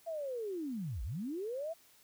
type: linear two-way sweep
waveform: sine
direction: down then up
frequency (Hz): 680 to 46.98 to 680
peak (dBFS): -36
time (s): 0.06-1.74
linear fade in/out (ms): 20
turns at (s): 1.03
effects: white hiss -64 dBFS RMS until 2.03 s